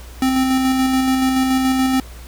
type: tone with tremolo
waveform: square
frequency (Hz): 261.6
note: C4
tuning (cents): 0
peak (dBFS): -14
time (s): 0.22-2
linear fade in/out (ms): 2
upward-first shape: square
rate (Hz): 7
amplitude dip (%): 25
effects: added 60 Hz sine -34 dBFS peak until 2.27 s + pink hiss -42 dBFS RMS until 2.27 s